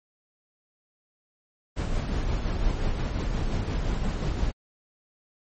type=noise with tremolo; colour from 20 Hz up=brown; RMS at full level=-25 dBFS; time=1.76-4.52 s; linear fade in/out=20 ms; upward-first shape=sine; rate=5.7 Hz; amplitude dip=35%; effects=MP3 32 kbps